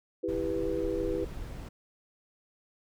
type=chord; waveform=sine; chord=E minor; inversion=none; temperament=just; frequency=329.6 / 395.6 / 494.4 Hz; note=E4 / G4 / B4; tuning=0 / +16 / +2 cents; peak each=-33 dBFS; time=0.23-1.25 s; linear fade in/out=10 ms
type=noise; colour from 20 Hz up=brown; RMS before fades=-39 dBFS; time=0.28-1.69 s; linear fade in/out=10 ms
effects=none